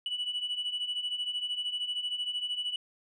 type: beating tone pair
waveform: sine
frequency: 2944 / 2957 Hz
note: F#7 / F#7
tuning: -9 / -2 cents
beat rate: 13 Hz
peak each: -35 / -31 dBFS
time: 0.06-2.76 s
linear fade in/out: 2 ms
effects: tanh soft clip ceiling -27 dBFS